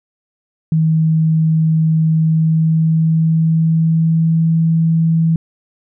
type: tone with pitch glide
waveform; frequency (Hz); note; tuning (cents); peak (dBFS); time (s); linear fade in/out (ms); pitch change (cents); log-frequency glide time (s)
sine; 159.5 to 163.23; D#3 to E3; +43 to -17; -10; 0.72-5.36; 2; +40; 2.08-4.53
effects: none